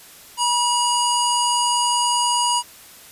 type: harmonic tone with a mistuned harmonic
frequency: 965 Hz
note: B5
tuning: 40 cents flat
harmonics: 1 / 3 / 5 / 7 / 9 / 10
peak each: -19 / -24 / -26 / -27 / -29 / -29 dBFS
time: 0.37-2.63 s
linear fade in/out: 50 ms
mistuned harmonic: 9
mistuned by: -70 cents
effects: white hiss -44 dBFS RMS until 3.11 s + resampled to 32000 Hz